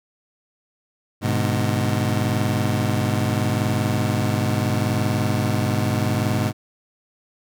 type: chord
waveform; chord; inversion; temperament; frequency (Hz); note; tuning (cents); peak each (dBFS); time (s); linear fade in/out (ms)
25% pulse; G# diminished; none; just; 103.83 / 124.59 / 149.51; G#2 / B2 / D3; 0 / +16 / +31; -18 / -20 / -24; 1.21-6.53; 50
effects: none